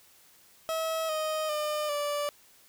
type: tone with pitch steps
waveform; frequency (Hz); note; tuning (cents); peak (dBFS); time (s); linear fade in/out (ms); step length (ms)
30% pulse; 645 / 623.7 / 603.2 / 583.3; E5 / D#5 / D5 / D5; -38 / +4 / +46 / -12; -26; 0.69-2.29; 0; 400
effects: white hiss -59 dBFS RMS until 2.68 s